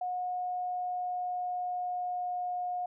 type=tone with pitch glide; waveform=sine; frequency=725 to 719.2 Hz; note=F#5 to F#5; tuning=-35 to -49 cents; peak=-31 dBFS; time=0.01-2.86 s; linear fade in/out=5 ms; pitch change=-14 cents; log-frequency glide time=0.17-2.62 s; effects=none